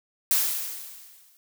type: noise with exponential decay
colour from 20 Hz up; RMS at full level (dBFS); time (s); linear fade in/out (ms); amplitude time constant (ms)
blue; -20; 0.31-1.37; 0; 230
effects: none